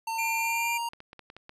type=tone with pitch glide; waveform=square; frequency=904 to 934.8 Hz; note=A5 to A#5; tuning=+47 to +5 cents; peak=-30 dBFS; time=0.07-0.89 s; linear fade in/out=5 ms; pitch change=+58 cents; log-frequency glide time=0.38-0.74 s
type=tone; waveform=square; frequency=2385 Hz; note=D7; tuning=26 cents sharp; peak=-29 dBFS; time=0.18-0.78 s; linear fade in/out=10 ms
type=clicks; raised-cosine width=0.3 ms; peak=-29 dBFS; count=7; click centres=0.934 / 1.004 / 1.131 / 1.193 / 1.301 / 1.366 / 1.494 s
effects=resampled to 32000 Hz